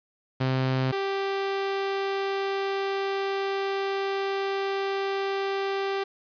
sawtooth tone pair in turn, 130.81 / 392 Hz, C3 / G4, 0 / 0 cents, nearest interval octave + perfect fifth, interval 1900 cents, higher second, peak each -19 / -22 dBFS, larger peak first, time 0.4-0.92 / 0.92-6.04 s, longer second, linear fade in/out 10 ms, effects resampled to 11025 Hz + 8-bit

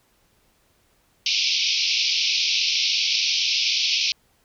white band-pass noise, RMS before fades -22 dBFS, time 1.26-4.12 s, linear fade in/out 2 ms, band 2300 to 5700 Hz, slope 96 dB/octave, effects pink hiss -63 dBFS RMS until 4.44 s

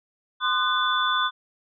sine tone cluster, 1035 / 1220 / 1493 / 3480 Hz, C6 / D#6 / F#6 / A7, -19 / -34 / +15 / -20 cents, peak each -26 dBFS, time 0.4-1.31 s, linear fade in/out 50 ms, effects none

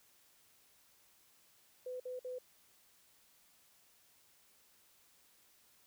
sine tone bursts, 504 Hz, B4, 35 cents sharp, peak -40 dBFS, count 3, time 1.86-2.386 s, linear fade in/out 5 ms, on 140 ms, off 53 ms, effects white hiss -68 dBFS RMS until 5.86 s

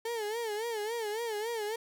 35% pulse tone with vibrato, 442.5 Hz, A4, 10 cents sharp, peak -31 dBFS, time 0.05-1.76 s, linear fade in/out 5 ms, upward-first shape sine, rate 3.6 Hz, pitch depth 120 cents each way, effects none

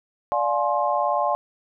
sine chord, D half-diminished seventh, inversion none, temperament just, 587.3 / 704.8 / 845.8 / 1057.2 Hz, D5 / F5 / Ab5 / C6, 0 / +16 / +31 / +18 cents, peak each -25 dBFS, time 0.32-1.35 s, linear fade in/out 0 ms, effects none

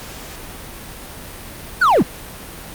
triangle linear sweep, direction down, 1568 to 116.54 Hz, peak -8 dBFS, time 1.81-2.03 s, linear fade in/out 10 ms, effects pink hiss -34 dBFS RMS until 2.74 s + Opus 48 kbps

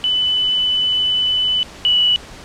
sine tone pair in turn, 2997 / 2951 Hz, F#7 / F#7, +22 / -5 cents, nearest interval unison, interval 27 cents, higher first, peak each -14 / -11 dBFS, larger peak second, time 0.04-1.63 / 1.85-2.16 s, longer first, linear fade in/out 0 ms, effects pink hiss -37 dBFS RMS until 2.44 s + low-pass 7000 Hz 12 dB/octave

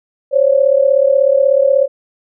sine tone pair together, 530.6 / 567 Hz, C5 / C#5, +24 / +39 cents, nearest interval minor second, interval 115 cents, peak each -11 dBFS, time 0.31-1.88 s, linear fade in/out 50 ms, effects none

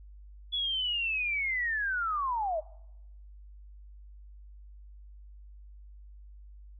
sine linear sweep, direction down, 3425 to 595 Hz, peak -28 dBFS, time 0.52-2.61 s, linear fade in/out 20 ms, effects noise-tail reverb RT60 0.9 s tail -22 dB re dry + added 50 Hz sine -47 dBFS peak until 6.79 s

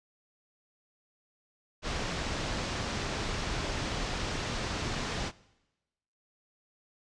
pink low-pass noise, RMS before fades -34 dBFS, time 1.82-5.32 s, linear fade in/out 50 ms, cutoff 6300 Hz, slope 24 dB/octave, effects noise-tail reverb RT60 1.0 s tail -21 dB re dry + resampled to 22050 Hz

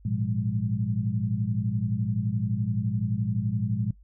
sine tone cluster, 107.7 / 119.4 / 173.4 / 202.7 Hz, A2 / A#2 / F3 / G#3, -37 / +42 / -12 / -42 cents, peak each -29 / -29 / -34 / -31 dBFS, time 0.05-3.91 s, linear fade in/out 5 ms, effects noise-tail reverb RT60 0.1 s tail -18 dB re dry + added 50 Hz sine -50 dBFS peak until 4.03 s

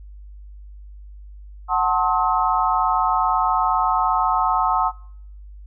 sine chord, F# diminished seventh, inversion none, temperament just, 740 / 888 / 1065.6 / 1278.7 Hz, F#5 / A5 / C6 / Eb6, 0 / +16 / +31 / +47 cents, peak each -22 dBFS, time 1.68-4.92 s, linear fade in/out 50 ms, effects noise-tail reverb RT60 0.7 s tail -26 dB re dry + added 50 Hz sine -37 dBFS peak until 5.66 s

